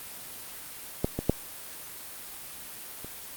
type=clicks; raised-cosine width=2 ms; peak=-11 / -15 / -7 / -27 dBFS; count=4; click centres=1.045 / 1.19 / 1.296 / 3.046 s; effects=white hiss -42 dBFS RMS until 3.36 s + Opus 32 kbps